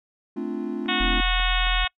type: chord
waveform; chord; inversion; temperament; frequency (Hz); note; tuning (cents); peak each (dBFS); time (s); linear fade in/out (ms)
triangle; D minor seventh; second; equal with one note detuned; 220 / 261.6 / 293.7 / 346.2; A3 / C4 / D4 / F4; 0 / 0 / 0 / -15; -30; 0.36-1.21; 10
type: click train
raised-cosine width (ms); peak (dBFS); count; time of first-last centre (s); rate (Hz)
0.5; -26; 4; 0.86-1.669; 3.71
type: harmonic tone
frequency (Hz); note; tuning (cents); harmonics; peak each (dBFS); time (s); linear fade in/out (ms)
366.5; F#4; -16; 2 / 3 / 4 / 5 / 6 / 7 / 8 / 9 / 10; -31 / -31 / -31 / -31 / -31 / -31 / -31 / -31 / -31; 0.88-1.88; 10
type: tone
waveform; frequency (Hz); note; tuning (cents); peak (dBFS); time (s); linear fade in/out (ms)
sine; 41.2; E1; 0; -22; 1-1.85; 10
effects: noise-tail reverb RT60 0.1 s tail -26 dB re dry